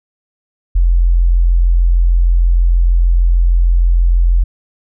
sine tone, 43.22 Hz, F1, 17 cents flat, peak -7 dBFS, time 0.75-4.44 s, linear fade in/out 10 ms, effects none

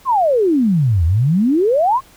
sine exponential two-way sweep, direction down then up, 1116 to 77.9 to 1116 Hz, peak -11 dBFS, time 0.05-2.01 s, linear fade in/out 50 ms, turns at 1.05 s, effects pink hiss -47 dBFS RMS until 2.16 s

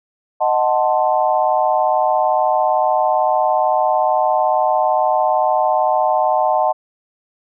sine chord, D# diminished seventh, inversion none, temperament equal, 622.3 / 740 / 880 / 1046.5 Hz, D#5 / F#5 / A5 / C6, 0 / 0 / 0 / 0 cents, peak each -18 / -17 / -18 / -23 dBFS, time 0.4-6.73 s, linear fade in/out 20 ms, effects none

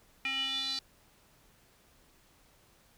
square tone with band-pass filter sweep, 268 Hz, C4, 42 cents sharp, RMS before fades -34 dBFS, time 0.25-0.79 s, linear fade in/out 2 ms, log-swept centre 2500 to 4400 Hz, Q 8.5, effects pink hiss -64 dBFS RMS until 2.97 s

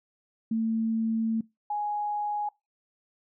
sine tone pair in turn, 224.2 / 831.9 Hz, A3 / G#5, +33 / +3 cents, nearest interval octave + major seventh, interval 2270 cents, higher second, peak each -24 / -27 dBFS, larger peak first, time 0.51-1.41 / 1.7-2.49 s, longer first, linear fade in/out 5 ms, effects noise-tail reverb RT60 0.2 s tail -22 dB re dry

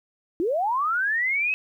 sine linear sweep, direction up, 311.1 to 2590 Hz, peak -21 dBFS, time 0.4-1.54 s, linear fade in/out 0 ms, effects 10-bit

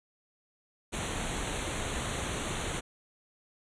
pink band-stop noise, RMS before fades -34 dBFS, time 0.92-2.81 s, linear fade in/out 20 ms, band 4200 to 6000 Hz, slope 96 dB/octave, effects resampled to 22050 Hz

